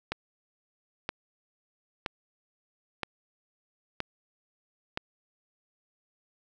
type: click train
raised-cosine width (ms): 0.3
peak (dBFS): -14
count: 6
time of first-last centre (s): 0.12-4.974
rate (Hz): 1.03
effects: none